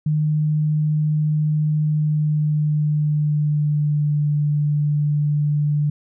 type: tone with pitch glide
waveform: sine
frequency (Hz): 152.4 to 147.81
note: D#3 to D3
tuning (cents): -36 to +11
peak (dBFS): -16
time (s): 0.06-5.9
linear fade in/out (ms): 5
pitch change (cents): -53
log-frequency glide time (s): 1.85-4.27
effects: none